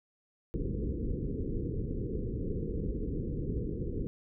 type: low-pass noise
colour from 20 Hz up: pink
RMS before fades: -34 dBFS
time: 0.54-4.07 s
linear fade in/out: 0 ms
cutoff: 490 Hz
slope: 96 dB/octave
effects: none